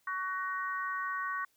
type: harmonic tone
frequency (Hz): 374.6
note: F#4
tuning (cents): +21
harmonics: 3 / 4 / 5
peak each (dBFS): -35 / -38 / -39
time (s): 0.07-1.45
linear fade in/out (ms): 5
effects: white hiss -72 dBFS RMS until 1.56 s

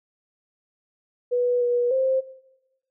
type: tone with pitch steps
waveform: sine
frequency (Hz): 490.4 / 484.6 / 526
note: B4 / B4 / C5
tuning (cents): -12 / -33 / +9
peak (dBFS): -19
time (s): 1.31-2.21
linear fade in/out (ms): 20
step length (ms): 300
effects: noise-tail reverb RT60 1.0 s tail -19 dB re dry

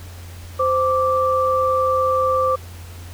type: tone pair together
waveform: sine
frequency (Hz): 519.4 / 1170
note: C5 / D6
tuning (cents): -13 / -7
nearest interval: octave + major second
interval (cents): 1406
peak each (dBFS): -18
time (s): 0.59-2.56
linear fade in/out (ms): 10
effects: added 87 Hz sine -34 dBFS peak until 3.13 s + pink hiss -43 dBFS RMS until 3.13 s

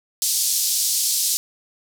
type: band-pass noise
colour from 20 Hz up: pink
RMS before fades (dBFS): -21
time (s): 0.22-1.37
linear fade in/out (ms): 0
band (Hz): 4600 to 14000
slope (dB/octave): 24
effects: none

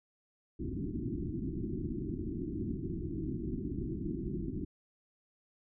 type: low-pass noise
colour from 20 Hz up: white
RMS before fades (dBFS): -37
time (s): 0.59-4.65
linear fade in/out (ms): 10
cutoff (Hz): 370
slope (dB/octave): 96
effects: none

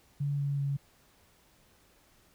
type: tone with pitch steps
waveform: sine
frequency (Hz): 142.7 / 141.39 / 140.09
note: D3 / C#3 / C#3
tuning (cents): -49 / +35 / +19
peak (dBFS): -28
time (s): 0.2-0.77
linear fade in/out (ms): 10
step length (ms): 190
effects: pink hiss -64 dBFS RMS until 2.34 s

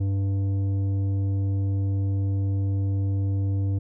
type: tone with tanh clipping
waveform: sine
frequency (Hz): 98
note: G2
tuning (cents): 0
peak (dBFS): -23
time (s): 0-3.79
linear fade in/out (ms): 10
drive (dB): 9
effects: none

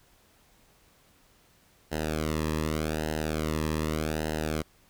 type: tone with flanger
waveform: sawtooth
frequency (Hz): 77.78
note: D#2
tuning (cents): 0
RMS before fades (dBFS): -30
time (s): 1.91-4.63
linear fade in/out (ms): 20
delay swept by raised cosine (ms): 0.86 to 1.37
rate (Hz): 0.84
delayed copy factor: -0.95
effects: pink hiss -62 dBFS RMS until 4.89 s

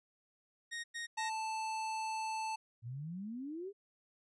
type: tone bursts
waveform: sawtooth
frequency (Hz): 1864.7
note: A#6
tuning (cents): 0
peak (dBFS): -36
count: 3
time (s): 0.71-1.3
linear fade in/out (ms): 20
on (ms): 130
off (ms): 100
type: tone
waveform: square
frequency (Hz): 880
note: A5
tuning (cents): 0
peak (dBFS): -37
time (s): 1.17-2.56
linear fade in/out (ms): 10
type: exponential sweep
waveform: sine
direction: up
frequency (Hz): 111.3 to 415.3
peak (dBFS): -40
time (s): 2.82-3.73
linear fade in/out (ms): 50
effects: resampled to 22050 Hz

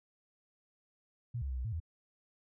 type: tone with pitch steps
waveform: sine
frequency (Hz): 119.5 / 68.6 / 64.2 / 62.5 / 111.6 / 81.9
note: A#2 / C#2 / C2 / B1 / A2 / E2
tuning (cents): +43 / -17 / -32 / +21 / +25 / -11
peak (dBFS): -34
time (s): 1.34-1.802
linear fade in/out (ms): 10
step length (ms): 77
effects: none

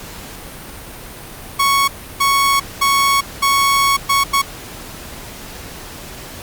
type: tone bursts at uneven times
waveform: sawtooth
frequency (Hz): 1108.7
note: C#6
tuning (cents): 0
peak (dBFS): -8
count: 6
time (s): 1.59-1.88 / 2.2-2.6 / 2.81-3.21 / 3.42-3.97 / 4.09-4.24 / 4.33-4.42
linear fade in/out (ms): 10
effects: pink hiss -33 dBFS RMS until 6.42 s + Opus 48 kbps

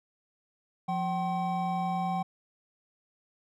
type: tone cluster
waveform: triangle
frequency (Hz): 176.6 / 765 / 1065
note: F3 / G5 / C6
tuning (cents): +20 / -42 / +30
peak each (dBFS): -30 / -28 / -37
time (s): 0.88-2.23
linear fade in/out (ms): 10
effects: none

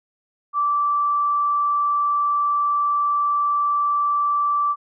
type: tone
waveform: sine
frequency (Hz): 1165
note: D6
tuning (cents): -14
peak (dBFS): -17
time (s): 0.53-4.76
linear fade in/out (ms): 50
effects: none

